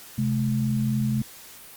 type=tone pair together; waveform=sine; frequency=130.02 / 213.9 Hz; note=C3 / A3; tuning=-11 / -49 cents; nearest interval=major sixth; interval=862 cents; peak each=-24 dBFS; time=0.18-1.22 s; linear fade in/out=5 ms; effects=white hiss -45 dBFS RMS until 1.76 s + Opus 48 kbps